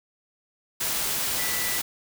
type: tone in noise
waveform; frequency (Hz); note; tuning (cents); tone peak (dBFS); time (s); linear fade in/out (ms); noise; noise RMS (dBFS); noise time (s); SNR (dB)
sine; 1975.5; B6; 0; -33; 1.38-1.79; 10; white; -27; 0.8-1.82; -9
effects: none